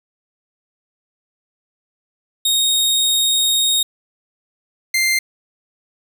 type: tone pair in turn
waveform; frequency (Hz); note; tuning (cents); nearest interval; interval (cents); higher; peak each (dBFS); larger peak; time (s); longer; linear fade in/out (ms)
sawtooth; 3729 / 2093; A#7 / C7; 0 / 0; minor seventh; 1000; first; -11; neither; 2.45-3.83 / 4.94-5.19; first; 5
effects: none